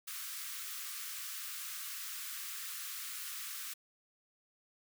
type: high-pass noise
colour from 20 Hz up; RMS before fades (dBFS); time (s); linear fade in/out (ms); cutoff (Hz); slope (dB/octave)
white; -43; 0.07-3.74; 10; 1100; 96
effects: none